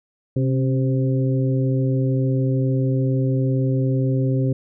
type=harmonic tone with a mistuned harmonic; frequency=130.81 Hz; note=C3; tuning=in tune; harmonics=1 / 2 / 3 / 4; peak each=-18 / -24 / -28 / -30 dBFS; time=0.36-4.53 s; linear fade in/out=5 ms; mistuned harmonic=2; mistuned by=+43 cents; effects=none

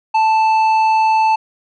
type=tone with tanh clipping; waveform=triangle; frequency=880 Hz; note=A5; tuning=in tune; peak=-12 dBFS; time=0.14-1.36 s; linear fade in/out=10 ms; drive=12 dB; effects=none

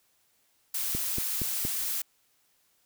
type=noise; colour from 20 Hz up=blue; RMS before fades=-31 dBFS; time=0.74-2.02 s; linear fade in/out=5 ms
type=click train; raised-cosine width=3 ms; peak=-20 dBFS; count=4; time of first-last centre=0.95-1.651 s; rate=4.28 Hz
effects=white hiss -69 dBFS RMS until 2.85 s

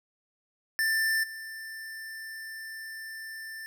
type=tone with level steps; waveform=square; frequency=1778 Hz; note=A6; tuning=18 cents sharp; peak=-25 / -39 dBFS; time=0.79-3.66 s; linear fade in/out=0 ms; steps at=1.23 s; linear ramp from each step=10 ms; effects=none

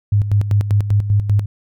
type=tone with tremolo; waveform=sine; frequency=102.5 Hz; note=G#2; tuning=22 cents flat; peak=-10 dBFS; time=0.12-1.46 s; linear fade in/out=5 ms; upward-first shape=square; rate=5.1 Hz; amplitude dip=65%; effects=none

